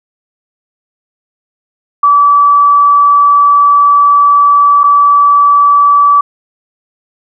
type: tone with dropouts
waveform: sine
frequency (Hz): 1152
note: D6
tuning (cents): -34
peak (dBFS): -3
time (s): 2.03-6.21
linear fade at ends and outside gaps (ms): 5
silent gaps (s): 4.834-4.839
effects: none